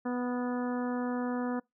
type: harmonic tone with a mistuned harmonic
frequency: 246.9 Hz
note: B3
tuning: in tune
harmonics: 1 / 2 / 3 / 4 / 5 / 6 / 7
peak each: -31 / -37 / -41 / -43 / -45 / -47 / -48 dBFS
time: 0.05-1.6 s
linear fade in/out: 10 ms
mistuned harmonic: 6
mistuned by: -18 cents
effects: noise-tail reverb RT60 0.2 s tail -26 dB re dry